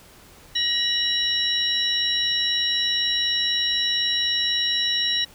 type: tone cluster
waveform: sine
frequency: 1887 / 2937 / 3901 / 5550 Hz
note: A#6 / F#7 / B7 / F8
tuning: +21 / -13 / -22 / -12 cents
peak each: -29 / -28 / -22 / -28 dBFS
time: 0.55-5.25 s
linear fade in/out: 10 ms
effects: pink hiss -49 dBFS RMS until 5.34 s